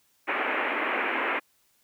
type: band-pass noise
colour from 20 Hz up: white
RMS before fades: -28 dBFS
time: 0.27-1.4 s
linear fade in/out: 20 ms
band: 250 to 2500 Hz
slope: 48 dB/octave
effects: white hiss -67 dBFS RMS until 1.83 s